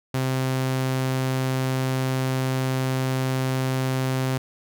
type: tone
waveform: sawtooth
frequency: 130.81 Hz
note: C3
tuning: in tune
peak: -18 dBFS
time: 0.14-4.38 s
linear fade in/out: 5 ms
effects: none